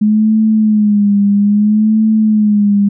sine tone with vibrato, 210 Hz, G#3, 19 cents sharp, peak -7 dBFS, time 0.01-2.89 s, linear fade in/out 10 ms, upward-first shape sine, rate 0.61 Hz, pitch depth 70 cents each way, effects none

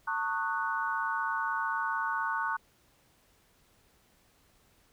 sine chord, D# half-diminished seventh, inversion second, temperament equal with one note detuned, 901.6 / 1108.7 / 1244.5 / 1480 Hz, A5 / C#6 / D#6 / F#6, +42 / 0 / 0 / 0 cents, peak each -34 / -34 / -39 / -33 dBFS, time 0.07-2.57 s, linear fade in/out 10 ms, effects pink hiss -66 dBFS RMS until 4.92 s

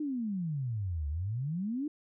sine exponential two-way sweep, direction down then up, 311.6 to 70.4 to 311.6 Hz, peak -31 dBFS, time 0-1.88 s, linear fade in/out 5 ms, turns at 1.08 s, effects none

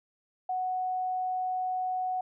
sine tone, 740 Hz, F#5, in tune, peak -28 dBFS, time 0.49-2.21 s, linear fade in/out 5 ms, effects none

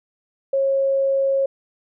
sine tone, 544 Hz, C#5, 33 cents flat, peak -16 dBFS, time 0.53-1.46 s, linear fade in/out 5 ms, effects none

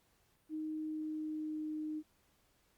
sine tone with pitch glide, 311.1 to 307.9 Hz, D#4 to D#4, 0 to -18 cents, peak -37 dBFS, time 0.49-2.03 s, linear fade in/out 50 ms, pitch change -18 cents, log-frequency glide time 0.75-1.74 s, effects pink hiss -73 dBFS RMS until 2.77 s + Opus 48 kbps

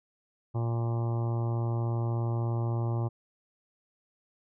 harmonic tone, 116.54 Hz, A#2, in tune, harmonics 1 / 2 / 3 / 4 / 5 / 6 / 7 / 8 / 9 / 10, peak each -27 / -42 / -38 / -47 / -44 / -47 / -44 / -49 / -48 / -52 dBFS, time 0.54-3.09 s, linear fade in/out 20 ms, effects none

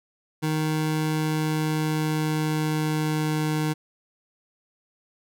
25% pulse tone with pitch glide, 155.56 to 154.13 Hz, D#3 to D#3, 0 to -16 cents, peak -19 dBFS, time 0.42-3.74 s, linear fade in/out 20 ms, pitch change -16 cents, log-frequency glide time 1.1-3.48 s, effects none

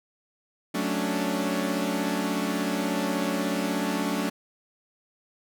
sawtooth chord, D major seventh, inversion first, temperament equal, 185 / 220 / 277.2 / 293.7 Hz, F#3 / A3 / C#4 / D4, 0 / 0 / 0 / 0 cents, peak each -27 dBFS, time 0.74-4.3 s, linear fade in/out 10 ms, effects none

